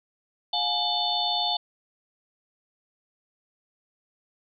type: tone cluster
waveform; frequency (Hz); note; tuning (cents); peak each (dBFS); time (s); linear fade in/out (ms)
sine; 714 / 841 / 2999 / 3567 / 4385; F5 / G#5 / F#7 / A7 / C#8; +38 / +22 / +23 / +23 / -20; -30 / -31 / -34 / -27 / -30; 0.53-1.57; 5
effects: none